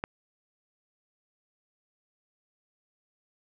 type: click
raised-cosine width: 0.5 ms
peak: -16 dBFS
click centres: 0.039 s
effects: none